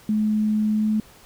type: tone with pitch glide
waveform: sine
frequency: 213.8 to 215.3 Hz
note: A3 to A3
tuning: -49 to -37 cents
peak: -18 dBFS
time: 0.09-1 s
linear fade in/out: 2 ms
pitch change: +12 cents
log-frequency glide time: 0.72-0.88 s
effects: pink hiss -50 dBFS RMS until 1.25 s